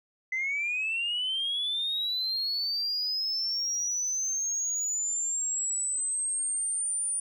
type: linear sweep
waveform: sine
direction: up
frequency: 2025 to 9397 Hz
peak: -26 dBFS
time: 0.32-7.2 s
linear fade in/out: 5 ms
effects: tanh soft clip ceiling -24 dBFS